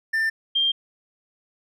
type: tone pair in turn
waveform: triangle / sine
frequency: 1789 / 3188 Hz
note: A6 / G7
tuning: +28 / +28 cents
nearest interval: minor seventh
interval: 1000 cents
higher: second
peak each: -18 dBFS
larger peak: neither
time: 0.13-0.3 / 0.55-0.72 s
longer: neither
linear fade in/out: 10 ms
effects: none